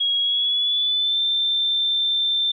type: tone with pitch glide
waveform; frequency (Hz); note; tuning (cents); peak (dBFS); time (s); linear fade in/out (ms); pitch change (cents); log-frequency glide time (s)
sine; 3307 to 3565; G#7 to A7; -8 to +22; -18; 0-2.52; 10; +130; 0.2-1.21
effects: none